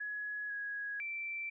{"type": "tone with pitch steps", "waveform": "sine", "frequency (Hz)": [1683, 1660, 2339], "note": ["G#6", "G#6", "D7"], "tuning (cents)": [23, -1, -8], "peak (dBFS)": -37, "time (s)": [0, 1.5], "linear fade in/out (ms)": 10, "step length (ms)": 500, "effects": []}